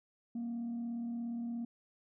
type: tone with frequency modulation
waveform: sine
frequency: 235 Hz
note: A#3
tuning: 14 cents sharp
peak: -34 dBFS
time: 0.35-1.65 s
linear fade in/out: 5 ms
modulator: 37.1 Hz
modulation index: 0.21
effects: tanh soft clip ceiling -34 dBFS